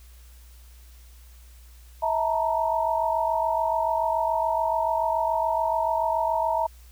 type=tone cluster; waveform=sine; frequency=649 / 897 / 944 Hz; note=E5 / A5 / A#5; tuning=-27 / +33 / +22 cents; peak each=-26 dBFS; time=2.02-6.67 s; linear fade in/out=10 ms; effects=added 60 Hz sine -46 dBFS peak until 6.91 s + white hiss -57 dBFS RMS until 6.91 s